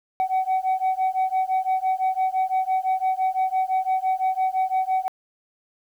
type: beating tone pair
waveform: sine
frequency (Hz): 751 / 756.9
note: F#5 / F#5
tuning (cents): +26 / +39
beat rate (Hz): 5.9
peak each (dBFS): -21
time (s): 0.2-5.08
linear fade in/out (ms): 0
effects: tanh soft clip ceiling -17 dBFS + 9-bit